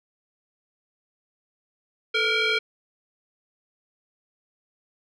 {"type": "tone with frequency modulation", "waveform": "sine", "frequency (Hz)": 438.1, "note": "A4", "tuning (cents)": -7, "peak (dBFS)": -19, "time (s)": [2.14, 2.59], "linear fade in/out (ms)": 10, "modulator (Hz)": 928, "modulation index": 3.5, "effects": ["tanh soft clip ceiling -16 dBFS"]}